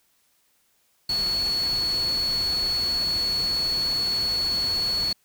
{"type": "tone in noise", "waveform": "sine", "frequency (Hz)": 4392, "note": "C#8", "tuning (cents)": -17, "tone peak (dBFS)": -22, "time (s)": [1.09, 5.13], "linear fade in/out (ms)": 5, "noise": "pink", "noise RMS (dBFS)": -36, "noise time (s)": [1.09, 5.13], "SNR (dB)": 11, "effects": ["white hiss -66 dBFS RMS until 5.24 s"]}